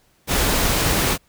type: noise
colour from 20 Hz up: pink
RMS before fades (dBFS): -19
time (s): 0.27-1.18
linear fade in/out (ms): 50
effects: pink hiss -60 dBFS RMS until 1.28 s